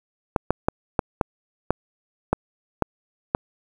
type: clicks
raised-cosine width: 1 ms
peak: -4 dBFS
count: 9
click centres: 0.362 / 0.506 / 0.685 / 0.992 / 1.212 / 1.706 / 2.33 / 2.823 / 3.349 s
effects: 7-bit